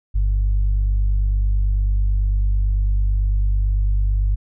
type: tone pair together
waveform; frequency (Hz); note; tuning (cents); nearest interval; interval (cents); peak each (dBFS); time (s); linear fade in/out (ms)
sine; 48.95 / 98; G1 / G2; -2 / 0; octave; 1202; -15 / -27; 0.14-4.36; 20
effects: none